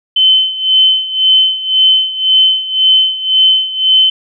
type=tone with tremolo; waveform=sine; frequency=3061 Hz; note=G7; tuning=42 cents flat; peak=-4 dBFS; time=0.16-4.1 s; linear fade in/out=5 ms; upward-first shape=sine; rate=1.9 Hz; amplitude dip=80%; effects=none